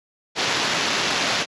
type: noise with sample-and-hold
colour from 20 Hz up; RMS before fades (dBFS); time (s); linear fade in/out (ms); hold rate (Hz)
blue; -22; 0.35-1.46; 50; 8820
effects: high-pass 150 Hz 12 dB/octave + resampled to 22050 Hz